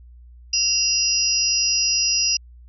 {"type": "tone cluster", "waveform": "sine", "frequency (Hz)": [2756, 4999, 5670], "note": ["F7", "D#8", "F8"], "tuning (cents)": [-24, 7, 25], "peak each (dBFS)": [-26, -20, -21], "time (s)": [0.53, 2.37], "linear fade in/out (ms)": 5, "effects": ["added 60 Hz sine -42 dBFS peak until 2.68 s"]}